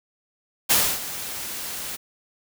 white noise with ADSR envelope, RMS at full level -17 dBFS, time 0.69-1.97 s, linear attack 19 ms, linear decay 280 ms, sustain -15 dB, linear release 19 ms, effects none

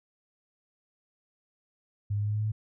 sine tone with pitch steps, 102.1 / 103.11 / 104.12 / 105.15 / 106.19 / 107.24 / 108.3 Hz, G#2 / G#2 / G#2 / G#2 / G#2 / A2 / A2, -29 / -12 / +5 / +22 / +39 / -44 / -27 cents, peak -26 dBFS, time 2.1-2.52 s, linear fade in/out 10 ms, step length 60 ms, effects none

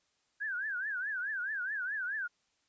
sine tone with vibrato, 1588 Hz, G6, 22 cents sharp, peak -33 dBFS, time 0.4-2.28 s, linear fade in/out 20 ms, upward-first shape triangle, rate 4.7 Hz, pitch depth 210 cents each way, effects white hiss -75 dBFS RMS until 2.68 s + resampled to 16000 Hz

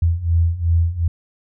sine beating tone pair, 82.41 / 85.11 Hz, E2 / F2, 0 / -44 cents, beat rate 2.7 Hz, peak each -19 / -16 dBFS, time 0.02-1.08 s, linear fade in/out 5 ms, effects none

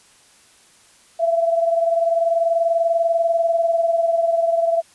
sine tone pair together, 667 / 687.3 Hz, E5 / F5, +20 / -28 cents, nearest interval minor second, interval 52 cents, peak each -16 / -23 dBFS, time 1.19-4.82 s, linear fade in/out 20 ms, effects white hiss -52 dBFS RMS until 4.94 s + resampled to 24000 Hz

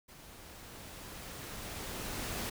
pink noise with level ramp, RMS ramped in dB -54 to -37 dBFS, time 0.08-2.5 s, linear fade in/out 10 ms, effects none

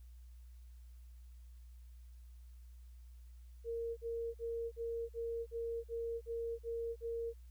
sine tone bursts, 462.8 Hz, A#4, 13 cents flat, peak -37 dBFS, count 10, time 3.64-7.336 s, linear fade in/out 50 ms, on 330 ms, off 44 ms, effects added 60 Hz sine -52 dBFS peak until 7.5 s + white hiss -75 dBFS RMS until 7.5 s

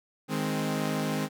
sawtooth chord, Ab major, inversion second, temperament equal, 155.56 / 207.7 / 261.6 Hz, Eb3 / Ab3 / C4, 0 / 0 / 0 cents, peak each -28 dBFS, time 0.28-1.29 s, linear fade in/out 50 ms, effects none

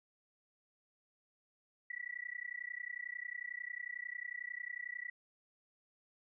sine tone with amplitude modulation, 1951 Hz, B6, 22 cents flat, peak -37 dBFS, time 1.9-5.1 s, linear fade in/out 5 ms, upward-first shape sine, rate 31.1 Hz, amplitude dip 100%, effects none

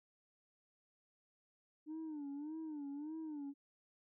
sine tone with vibrato, 300 Hz, D4, 37 cents sharp, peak -40 dBFS, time 1.86-3.54 s, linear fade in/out 50 ms, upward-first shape sine, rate 1.7 Hz, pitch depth 120 cents each way, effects tanh soft clip ceiling -41 dBFS

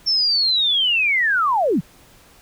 sine linear sweep, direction down, 5430 to 126.4 Hz, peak -15 dBFS, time 0.06-1.81 s, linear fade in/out 20 ms, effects pink hiss -50 dBFS RMS until 2.41 s

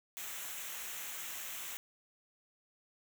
white noise with comb filter, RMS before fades -43 dBFS, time 0.17-1.77 s, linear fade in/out 0 ms, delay 0.21 ms, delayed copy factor -0.6, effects none

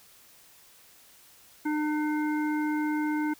harmonic tone, 302.5 Hz, D#4, 49 cents flat, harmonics 1 / 3 / 5 / 7, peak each -26 / -35 / -38 / -41 dBFS, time 1.65-3.34 s, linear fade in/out 10 ms, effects white hiss -56 dBFS RMS until 3.39 s

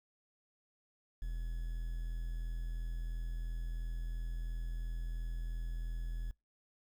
triangle tone with quantisation, 41.46 Hz, E1, 11 cents sharp, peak -34 dBFS, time 1.22-6.31 s, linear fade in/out 0 ms, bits 10, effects noise-tail reverb RT60 0.2 s tail -24 dB re dry

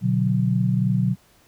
sine chord, B minor, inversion none, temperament equal, 123.47 / 146.83 / 185 Hz, B2 / D3 / F#3, 0 / 0 / 0 cents, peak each -21 / -25 / -21 dBFS, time 0.01-1.16 s, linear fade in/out 50 ms, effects pink hiss -57 dBFS RMS until 1.47 s

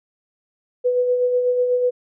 sine tone with tremolo, 495.5 Hz, B4, 6 cents sharp, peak -14 dBFS, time 0.84-1.91 s, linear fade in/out 20 ms, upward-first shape sine, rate 8.1 Hz, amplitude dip 40%, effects none

